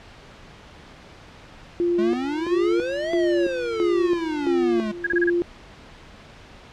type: tone with tremolo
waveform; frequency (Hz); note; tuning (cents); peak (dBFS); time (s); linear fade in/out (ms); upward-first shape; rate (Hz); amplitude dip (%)
sine; 347.4; F4; -9; -18; 1.8-5.42; 0; square; 1.5; 80
type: exponential two-way sweep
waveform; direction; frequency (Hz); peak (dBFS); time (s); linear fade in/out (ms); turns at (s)
square; up then down; 207.7 to 676 to 207.7; -25; 1.98-4.92; 10; 3.13
type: tone bursts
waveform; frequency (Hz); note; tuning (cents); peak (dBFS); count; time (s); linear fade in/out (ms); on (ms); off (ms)
sine; 1647; G#6; -15; -19; 5; 5.04-5.3; 5; 28; 30
effects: pink hiss -45 dBFS RMS until 6.72 s + low-pass 4000 Hz 12 dB/octave